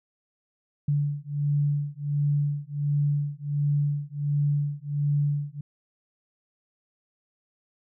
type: beating tone pair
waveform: sine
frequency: 144.3 / 145.7 Hz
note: D3 / D3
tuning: -30 / -13 cents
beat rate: 1.4 Hz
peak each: -26 dBFS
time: 0.88-5.61 s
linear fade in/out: 5 ms
effects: none